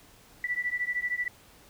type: beating tone pair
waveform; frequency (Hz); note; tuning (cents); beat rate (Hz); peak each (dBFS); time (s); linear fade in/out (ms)
sine; 1959 / 1972; B6 / B6; -15 / -3; 13; -31 / -31; 0.44-1.28; 2
effects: pink hiss -56 dBFS RMS until 1.69 s